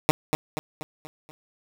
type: tone with echo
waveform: 10% pulse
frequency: 153.7 Hz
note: D#3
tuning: 21 cents flat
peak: -7 dBFS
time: 0.09-0.11 s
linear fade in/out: 0 ms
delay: 240 ms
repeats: 5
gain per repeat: -6 dB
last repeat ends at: 1.31 s
effects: none